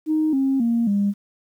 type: tone with pitch steps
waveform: sine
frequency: 311.1 / 269.3 / 233.1 / 201.7 Hz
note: D#4 / C#4 / A#3 / G3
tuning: 0 / -50 / 0 / +50 cents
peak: -16 dBFS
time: 0.06-1.14 s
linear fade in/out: 50 ms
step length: 270 ms
effects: tanh soft clip ceiling -12 dBFS + 9-bit